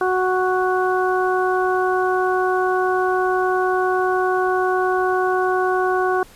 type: harmonic tone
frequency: 370 Hz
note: F#4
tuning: in tune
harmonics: 1 / 2 / 3 / 4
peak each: -19 / -22 / -24 / -25 dBFS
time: 0.01-6.23 s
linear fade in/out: 2 ms
effects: pink hiss -47 dBFS RMS until 6.35 s + resampled to 32000 Hz